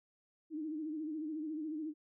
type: tone with vibrato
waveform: sine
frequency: 309.4 Hz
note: D#4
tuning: 10 cents flat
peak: -37 dBFS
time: 0.5-1.94 s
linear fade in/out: 50 ms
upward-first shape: sine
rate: 14 Hz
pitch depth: 76 cents each way
effects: none